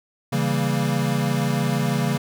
square chord, C# diminished seventh, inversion none, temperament equal, 138.59 / 164.81 / 196 / 233.1 Hz, C#3 / E3 / G3 / Bb3, 0 / 0 / 0 / 0 cents, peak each -24 / -27 / -28 / -27 dBFS, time 0.32-2.18 s, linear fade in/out 10 ms, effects none

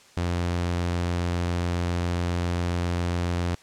sawtooth tone, 87.31 Hz, F2, in tune, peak -20 dBFS, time 0.17-3.55 s, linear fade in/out 0 ms, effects white hiss -53 dBFS RMS until 3.62 s + low-pass 7000 Hz 12 dB/octave

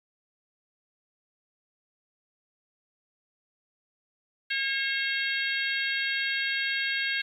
harmonic tone, 542 Hz, C#5, 39 cents flat, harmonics 3 / 4 / 5 / 6 / 7 / 8, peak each -30 / -32 / -34 / -36 / -37 / -38 dBFS, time 4.5-7.22 s, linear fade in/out 10 ms, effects 10-bit

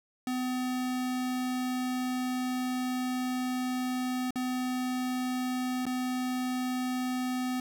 square tone with dropouts, 253.1 Hz, B3, 43 cents sharp, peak -30 dBFS, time 0.27-7.6 s, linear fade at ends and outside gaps 2 ms, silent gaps 4.307-4.357 / 5.855-5.865 s, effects none

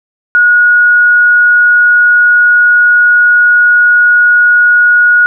sine tone, 1450 Hz, F#6, 35 cents flat, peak -3 dBFS, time 0.35-5.26 s, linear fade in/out 0 ms, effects none

